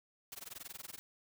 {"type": "noise with amplitude modulation", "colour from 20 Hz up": "white", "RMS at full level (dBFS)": -45, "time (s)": [0.32, 0.99], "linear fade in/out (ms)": 0, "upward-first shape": "sine", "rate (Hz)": 21.2, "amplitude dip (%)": 100, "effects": []}